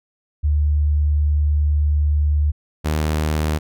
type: tone pair in turn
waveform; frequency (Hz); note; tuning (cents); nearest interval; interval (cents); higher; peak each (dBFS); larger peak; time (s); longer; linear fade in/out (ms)
sine / sawtooth; 74.2 / 77.02; D2 / D#2; +18 / -17; minor second; 65; second; -14; neither; 0.43-2.52 / 2.84-3.59; first; 20
effects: none